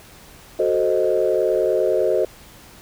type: chord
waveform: sine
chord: F# diminished seventh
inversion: none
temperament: equal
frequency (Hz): 370 / 440 / 523.3 / 622.3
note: F#4 / A4 / C5 / Eb5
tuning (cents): 0 / 0 / 0 / 0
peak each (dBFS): -21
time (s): 0.59-2.25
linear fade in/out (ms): 5
effects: tanh soft clip ceiling -7 dBFS + pink hiss -45 dBFS RMS until 2.81 s